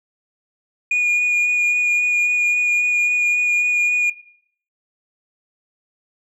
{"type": "tone with vibrato", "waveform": "sine", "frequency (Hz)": 2444, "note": "D#7", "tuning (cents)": -32, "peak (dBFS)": -12, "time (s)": [0.91, 4.1], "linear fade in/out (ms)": 5, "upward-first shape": "sine", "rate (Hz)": 3.7, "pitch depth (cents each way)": 12, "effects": ["noise-tail reverb RT60 0.6 s tail -18 dB re dry", "tanh soft clip ceiling -14 dBFS"]}